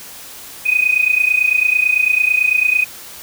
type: tone with amplitude modulation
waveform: sine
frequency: 2498 Hz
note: D#7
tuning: 6 cents sharp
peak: -8 dBFS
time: 0.65-2.85 s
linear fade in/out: 20 ms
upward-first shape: sine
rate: 29 Hz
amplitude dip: 80%
effects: white hiss -35 dBFS RMS until 3.22 s